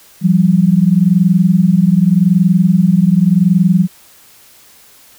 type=tone pair together; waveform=sine; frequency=170.34 / 191.2 Hz; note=F3 / G3; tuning=-43 / -43 cents; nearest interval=major second; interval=200 cents; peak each=-10 dBFS; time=0.21-3.88 s; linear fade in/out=50 ms; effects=white hiss -44 dBFS RMS until 5.18 s